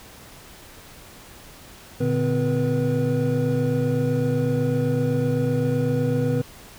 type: tone cluster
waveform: triangle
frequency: 119.2 / 147.1 / 254.5 / 485.3 Hz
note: A#2 / D3 / C4 / B4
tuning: +39 / +3 / -48 / -30 cents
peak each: -23 dBFS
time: 2-6.42 s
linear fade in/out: 10 ms
effects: pink hiss -45 dBFS RMS until 6.78 s